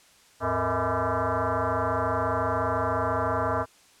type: tone with frequency modulation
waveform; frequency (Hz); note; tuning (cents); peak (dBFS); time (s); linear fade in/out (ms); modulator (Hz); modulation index
sine; 261.6; C4; 0; -23; 0.4-3.66; 50; 183; 6.4
effects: white hiss -57 dBFS RMS until 4 s + low-pass 9000 Hz 12 dB/octave